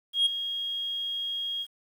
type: tone with ADSR envelope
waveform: sine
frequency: 3269 Hz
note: G#7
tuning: 28 cents flat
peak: -16 dBFS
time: 0.13-1.67 s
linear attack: 130 ms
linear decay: 12 ms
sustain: -13 dB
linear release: 59 ms
effects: tanh soft clip ceiling -18 dBFS + 9-bit